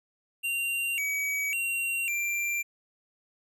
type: tone with pitch steps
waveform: square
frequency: 2769 / 2271 / 2751 / 2367 Hz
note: F7 / C#7 / F7 / D7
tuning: -15 / +41 / -27 / +13 cents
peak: -28 dBFS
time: 0.43-2.63 s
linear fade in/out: 20 ms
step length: 550 ms
effects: none